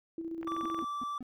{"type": "tone with tremolo", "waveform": "sine", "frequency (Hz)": 329.6, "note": "E4", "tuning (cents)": 0, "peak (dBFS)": -34, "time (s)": [0.18, 0.83], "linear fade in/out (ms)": 2, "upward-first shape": "square", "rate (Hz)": 15, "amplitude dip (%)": 45}
{"type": "click train", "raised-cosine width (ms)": 0.5, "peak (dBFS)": -29, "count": 9, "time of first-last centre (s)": [0.43, 0.79], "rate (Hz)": 22.2}
{"type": "tone", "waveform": "triangle", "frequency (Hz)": 1165, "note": "D6", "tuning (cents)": -14, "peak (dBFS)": -32, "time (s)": [0.47, 1.18], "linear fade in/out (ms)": 2}
{"type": "tone bursts", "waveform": "triangle", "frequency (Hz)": 252.6, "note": "B3", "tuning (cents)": 39, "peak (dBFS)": -37, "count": 4, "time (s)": [0.63, 1.228], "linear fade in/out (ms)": 0, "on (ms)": 22, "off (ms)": 170}
{"effects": []}